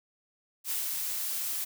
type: noise with ADSR envelope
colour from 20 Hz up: blue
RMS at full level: -31 dBFS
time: 0.64-1.65 s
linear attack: 69 ms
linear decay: 120 ms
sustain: -2 dB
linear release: 15 ms
effects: none